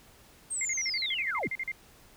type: linear sweep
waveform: sine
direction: down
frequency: 8570 to 40.18 Hz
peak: -30 dBFS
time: 0.5-1.49 s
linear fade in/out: 20 ms
type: tone bursts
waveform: sine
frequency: 2100 Hz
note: C7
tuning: 6 cents sharp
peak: -30 dBFS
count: 14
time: 0.61-1.717 s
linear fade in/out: 2 ms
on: 41 ms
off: 41 ms
effects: pink hiss -57 dBFS RMS until 2.16 s